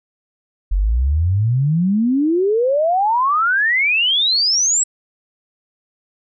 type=exponential sweep; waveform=sine; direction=up; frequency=43.73 to 7902 Hz; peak=-13 dBFS; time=0.71-4.84 s; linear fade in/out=10 ms; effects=none